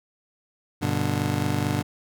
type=chord; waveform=25% pulse; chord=G major; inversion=none; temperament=just; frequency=98 / 122.5 / 147 Hz; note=G2 / B2 / D3; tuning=0 / -14 / +2 cents; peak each=-24 dBFS; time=0.81-1.83 s; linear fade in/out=20 ms; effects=none